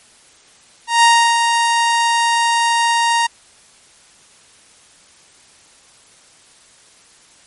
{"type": "tone with ADSR envelope", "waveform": "sawtooth", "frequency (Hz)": 932.3, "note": "A#5", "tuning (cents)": 0, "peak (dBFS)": -3, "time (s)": [0.87, 3.27], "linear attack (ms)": 160, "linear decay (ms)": 320, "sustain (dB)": -6, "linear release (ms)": 10, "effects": ["white hiss -48 dBFS RMS until 7.46 s", "MP3 48 kbps"]}